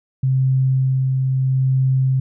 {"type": "tone with tremolo", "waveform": "sine", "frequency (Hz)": 131.7, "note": "C3", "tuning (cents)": 12, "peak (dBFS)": -13, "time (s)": [0.23, 2.2], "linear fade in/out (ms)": 5, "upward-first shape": "sine", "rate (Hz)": 0.77, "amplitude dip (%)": 25, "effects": []}